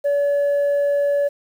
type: tone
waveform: sine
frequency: 571 Hz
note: D5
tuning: 49 cents flat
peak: -13 dBFS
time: 0.04-1.29 s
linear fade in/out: 20 ms
effects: tanh soft clip ceiling -15 dBFS + 8-bit